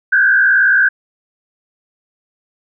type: tone with frequency modulation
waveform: sine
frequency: 1568 Hz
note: G6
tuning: in tune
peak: -8 dBFS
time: 0.12-0.89 s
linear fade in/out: 10 ms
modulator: 58.8 Hz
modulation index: 1.3
effects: none